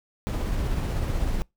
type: noise with tremolo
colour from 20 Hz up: brown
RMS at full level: -25 dBFS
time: 0.27-1.42 s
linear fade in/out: 0 ms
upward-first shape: sine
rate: 16 Hz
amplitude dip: 25%
effects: noise-tail reverb RT60 0.2 s tail -26 dB re dry